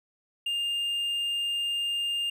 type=tone; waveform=triangle; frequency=2809 Hz; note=F7; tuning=9 cents sharp; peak=-25 dBFS; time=0.46-2.3 s; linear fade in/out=5 ms; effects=none